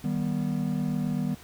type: chord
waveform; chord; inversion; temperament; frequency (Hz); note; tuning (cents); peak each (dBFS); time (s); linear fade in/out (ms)
triangle; Eb augmented; none; just; 155.56 / 194.45 / 243.1; Eb3 / G3 / B3; 0 / -14 / -27; -28; 0.04-1.35; 5
effects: pink hiss -50 dBFS RMS until 1.43 s

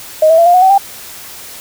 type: tone with pitch steps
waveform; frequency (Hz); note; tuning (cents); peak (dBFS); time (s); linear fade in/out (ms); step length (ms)
sine; 625 / 650 / 676.1 / 703.2 / 731.3 / 760.6 / 791.1; D#5 / E5 / E5 / F5 / F#5 / F#5 / G5; +8 / -24 / +44 / +12 / -20 / +48 / +16; -4; 0.22-0.78; 5; 80
effects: white hiss -31 dBFS RMS until 1.6 s

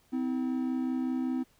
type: tone pair together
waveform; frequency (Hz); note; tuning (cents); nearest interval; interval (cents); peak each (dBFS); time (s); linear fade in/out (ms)
triangle; 256.4 / 321.6; C4 / E4; -35 / -43; major third; 392; -27 / -33; 0.12-1.44; 20
effects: pink hiss -66 dBFS RMS until 1.59 s

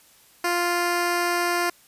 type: tone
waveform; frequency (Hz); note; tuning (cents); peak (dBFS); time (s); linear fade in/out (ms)
10% pulse; 349.2; F4; 0; -13; 0.44-1.7; 5
effects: white hiss -55 dBFS RMS until 1.87 s + resampled to 32000 Hz

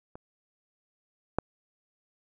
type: clicks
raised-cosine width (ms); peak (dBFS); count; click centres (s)
1; -29 / -11; 2; 0.155 / 1.386
effects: none

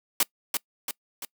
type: noise with echo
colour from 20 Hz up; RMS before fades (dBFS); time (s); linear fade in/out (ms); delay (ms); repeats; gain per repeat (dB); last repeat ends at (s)
white; -21; 0.2-0.23; 2; 340; 3; -5; 1.25
effects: noise-tail reverb RT60 0.1 s tail -24 dB re dry + high-pass 200 Hz 12 dB/octave

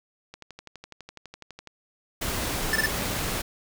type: click train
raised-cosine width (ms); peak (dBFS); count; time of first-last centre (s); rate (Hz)
0.2; -24; 17; 0.34-1.673; 12
type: noise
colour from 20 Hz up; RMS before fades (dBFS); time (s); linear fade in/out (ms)
pink; -29; 2.21-3.42; 10
type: tone bursts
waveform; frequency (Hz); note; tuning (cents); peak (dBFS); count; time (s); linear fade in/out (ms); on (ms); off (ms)
square; 1760; A6; 0; -21; 3; 2.73-2.86; 2; 26; 26
effects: none

